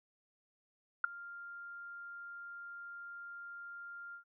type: tone with ADSR envelope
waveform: sine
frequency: 1396.9 Hz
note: F6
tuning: in tune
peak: -22 dBFS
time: 1.04-4.24 s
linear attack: 3 ms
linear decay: 8 ms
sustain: -23 dB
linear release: 100 ms
effects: none